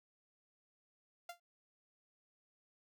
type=tone with exponential decay; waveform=sawtooth; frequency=694 Hz; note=F5; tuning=11 cents flat; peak=-38 dBFS; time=1.29-1.4 s; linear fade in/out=5 ms; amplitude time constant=22 ms; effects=none